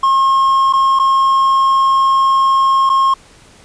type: tone with dropouts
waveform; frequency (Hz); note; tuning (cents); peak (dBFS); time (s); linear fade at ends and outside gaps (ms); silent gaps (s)
triangle; 1076; C6; +48; -7; 0.03-3.14; 5; 0.727-0.734 / 0.991-0.996 / 2.894-2.898
effects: pink hiss -44 dBFS RMS until 3.64 s + resampled to 22050 Hz